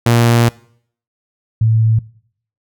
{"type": "tone pair in turn", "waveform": ["sawtooth", "sine"], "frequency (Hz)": [117.8, 111.45], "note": ["A#2", "A2"], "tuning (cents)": [19, 23], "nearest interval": "minor second", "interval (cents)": 96, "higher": "first", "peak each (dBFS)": [-5, -9], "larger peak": "first", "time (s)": [[0.06, 0.49], [1.61, 1.99]], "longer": "first", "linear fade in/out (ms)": 5, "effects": ["noise-tail reverb RT60 0.6 s tail -22 dB re dry"]}